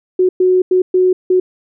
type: tone bursts at uneven times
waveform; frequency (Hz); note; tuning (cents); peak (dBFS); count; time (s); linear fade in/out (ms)
sine; 368.1; F#4; -9; -8; 5; 0.19-0.29 / 0.4-0.62 / 0.71-0.82 / 0.94-1.13 / 1.3-1.4; 5
effects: none